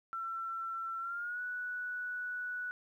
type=tone with pitch glide; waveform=sine; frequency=1346 to 1476.3 Hz; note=E6 to F#6; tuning=+36 to -4 cents; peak=-36 dBFS; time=0.13-2.71 s; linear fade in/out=0 ms; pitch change=+160 cents; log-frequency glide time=0.99-1.41 s; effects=12-bit